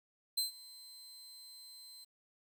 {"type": "tone with ADSR envelope", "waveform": "sawtooth", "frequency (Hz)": 4100, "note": "C8", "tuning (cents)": -36, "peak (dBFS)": -27, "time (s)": [0.37, 2.05], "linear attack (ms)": 10, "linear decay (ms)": 130, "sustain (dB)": -22, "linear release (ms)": 15, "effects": ["11-bit"]}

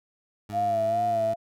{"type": "tone with pitch glide", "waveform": "20% pulse", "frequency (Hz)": [104, 108.98], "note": ["G#2", "A2"], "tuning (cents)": [3, -16], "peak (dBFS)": -31, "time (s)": [0.49, 1.34], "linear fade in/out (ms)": 5, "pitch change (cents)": 81, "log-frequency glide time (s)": [0.66, 1.02]}
{"type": "tone with vibrato", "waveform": "sine", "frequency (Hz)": 685, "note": "F5", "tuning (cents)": -34, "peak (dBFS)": -22, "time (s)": [0.52, 1.36], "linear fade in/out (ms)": 50, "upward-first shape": "sine", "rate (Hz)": 2.4, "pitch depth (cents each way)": 57}
{"effects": []}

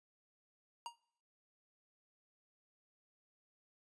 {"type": "tone with exponential decay", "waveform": "square", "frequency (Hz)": 943, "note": "A#5", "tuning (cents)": 20, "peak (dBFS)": -39, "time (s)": [0.86, 0.97], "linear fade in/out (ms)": 1, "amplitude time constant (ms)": 22, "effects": ["noise-tail reverb RT60 0.6 s tail -22 dB re dry", "resampled to 22050 Hz"]}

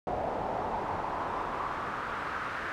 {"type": "noise with band-pass filter sweep", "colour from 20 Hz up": "brown", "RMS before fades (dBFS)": -34, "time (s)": [0.07, 2.72], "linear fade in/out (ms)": 0, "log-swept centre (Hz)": [710, 1500], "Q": 2.8, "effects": []}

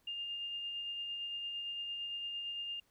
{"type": "tone with tremolo", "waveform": "sine", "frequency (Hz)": 2812, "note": "F7", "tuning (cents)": 11, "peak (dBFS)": -37, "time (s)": [0.07, 2.8], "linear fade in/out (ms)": 5, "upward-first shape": "sine", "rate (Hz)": 8.8, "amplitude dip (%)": 25, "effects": ["pink hiss -73 dBFS RMS until 2.9 s"]}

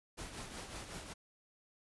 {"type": "noise with tremolo", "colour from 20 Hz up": "pink", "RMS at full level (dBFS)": -44, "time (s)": [0.17, 1.14], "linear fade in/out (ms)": 20, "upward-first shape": "triangle", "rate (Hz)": 5.4, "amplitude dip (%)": 60, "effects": ["resampled to 24000 Hz"]}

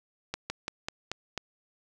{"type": "slowing click train", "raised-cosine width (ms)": 0.2, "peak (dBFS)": -15, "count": 6, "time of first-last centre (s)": [0.34, 1.377], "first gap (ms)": 160, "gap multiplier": 1.13, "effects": []}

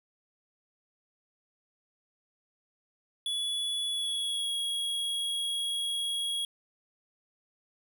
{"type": "tone with pitch glide", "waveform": "square", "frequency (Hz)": [3408, 3313], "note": ["G#7", "G#7"], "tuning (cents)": [44, -5], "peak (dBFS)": -30, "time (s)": [3.26, 6.45], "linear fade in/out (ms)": 2, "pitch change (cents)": -49, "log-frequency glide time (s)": [3.86, 4.53], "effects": []}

